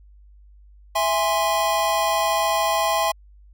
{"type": "chord", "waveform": "square", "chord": "E augmented", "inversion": "none", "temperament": "equal with one note detuned", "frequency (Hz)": [659.3, 825.3, 1046.5], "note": ["E5", "G#5", "B#5"], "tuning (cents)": [0, -11, 0], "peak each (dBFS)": -24, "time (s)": [0.95, 3.12], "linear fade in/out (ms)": 10, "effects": ["added 50 Hz sine -46 dBFS peak until 3.53 s"]}